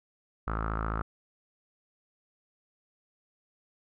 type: tone with low-pass filter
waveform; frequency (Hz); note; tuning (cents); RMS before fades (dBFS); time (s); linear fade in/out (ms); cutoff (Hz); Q
sawtooth; 54.5; A1; -16; -32; 0.47-1.02; 5; 1300; 8.4
effects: none